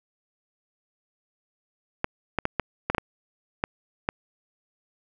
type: clicks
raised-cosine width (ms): 0.5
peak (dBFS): -8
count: 9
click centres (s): 2.044 / 2.387 / 2.454 / 2.597 / 2.9 / 2.948 / 2.982 / 3.639 / 4.089
effects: none